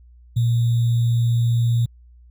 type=tone with sample-and-hold; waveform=sine; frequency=117.5 Hz; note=A#2; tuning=14 cents sharp; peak=-15 dBFS; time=0.36-1.86 s; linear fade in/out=10 ms; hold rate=3675 Hz; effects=added 60 Hz sine -45 dBFS peak until 2.3 s